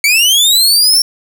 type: linear sweep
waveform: sawtooth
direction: up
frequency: 2217 to 5500 Hz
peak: -4 dBFS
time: 0.04-1.02 s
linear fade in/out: 2 ms
effects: none